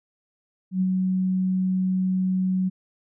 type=tone with ADSR envelope; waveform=sine; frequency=186.3 Hz; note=F#3; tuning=12 cents sharp; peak=-18 dBFS; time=0.71-2.7 s; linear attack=100 ms; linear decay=47 ms; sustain=-2 dB; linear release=23 ms; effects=none